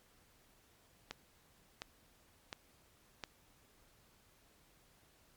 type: click train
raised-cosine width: 0.2 ms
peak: -24 dBFS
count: 4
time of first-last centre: 1.11-3.238 s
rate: 1.41 Hz
effects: pink hiss -68 dBFS RMS until 5.36 s + MP3 96 kbps